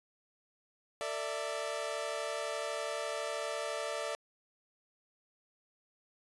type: chord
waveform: sawtooth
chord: A suspended fourth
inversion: none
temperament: equal with one note detuned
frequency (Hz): 450.8 / 587.3 / 659.3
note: A4 / D5 / E5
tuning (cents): +42 / 0 / 0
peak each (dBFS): -38 / -34 / -36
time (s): 1.01-4.15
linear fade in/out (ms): 0
effects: resampled to 24000 Hz